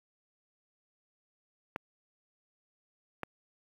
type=clicks; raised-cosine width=0.5 ms; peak=-19 dBFS; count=2; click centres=1.761 / 3.233 s; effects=high-pass 100 Hz 12 dB/octave + 9-bit